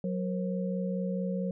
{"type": "tone cluster", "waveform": "sine", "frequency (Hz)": [184.5, 470.5, 535], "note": ["F#3", "A#4", "C5"], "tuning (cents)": [-5, 16, 38], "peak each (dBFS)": [-30, -38, -37], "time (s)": [0.04, 1.51], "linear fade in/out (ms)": 2, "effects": []}